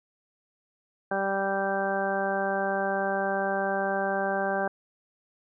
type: harmonic tone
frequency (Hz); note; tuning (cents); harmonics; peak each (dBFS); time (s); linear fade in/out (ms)
195.5; G3; -4; 1 / 2 / 3 / 4 / 5 / 6 / 7 / 8; -35 / -33 / -30 / -30 / -40 / -39 / -43 / -32; 1.11-4.68; 5
effects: none